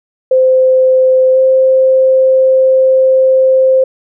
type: tone with pitch glide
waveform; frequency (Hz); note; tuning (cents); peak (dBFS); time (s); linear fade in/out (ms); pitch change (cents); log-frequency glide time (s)
sine; 518 to 523.7; C5 to C5; -17 to +1; -5; 0.31-3.84; 5; +18; 1.33-1.38
effects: none